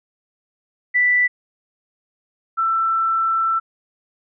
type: tone pair in turn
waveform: sine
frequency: 1975.5 / 1334.6 Hz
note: B6 / E6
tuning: 0 / +21 cents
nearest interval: perfect fifth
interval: 679 cents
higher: first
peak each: -13 / -16 dBFS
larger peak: first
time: 0.94-1.28 / 2.57-3.6 s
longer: second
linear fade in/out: 20 ms
effects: none